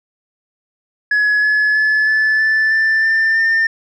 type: tone with pitch steps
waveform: sine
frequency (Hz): 1691 / 1706.7 / 1722.5 / 1738.5 / 1754.7 / 1771 / 1787.4 / 1804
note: G#6 / G#6 / A6 / A6 / A6 / A6 / A6 / A6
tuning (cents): +31 / +47 / -37 / -21 / -5 / +11 / +27 / +43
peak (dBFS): -9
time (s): 1.11-3.67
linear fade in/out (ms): 5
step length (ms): 320
effects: tanh soft clip ceiling -10 dBFS